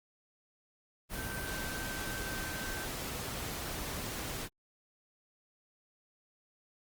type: tone in noise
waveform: sine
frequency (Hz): 1550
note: G6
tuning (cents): -20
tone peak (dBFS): -42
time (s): 1.14-2.88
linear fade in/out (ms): 50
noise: pink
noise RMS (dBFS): -39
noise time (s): 1.09-4.49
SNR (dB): -6
effects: Opus 32 kbps